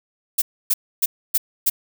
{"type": "noise bursts", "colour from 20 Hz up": "violet", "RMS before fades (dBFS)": -17, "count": 5, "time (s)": [0.38, 1.7], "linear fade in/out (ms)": 10, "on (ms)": 40, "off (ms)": 280, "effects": []}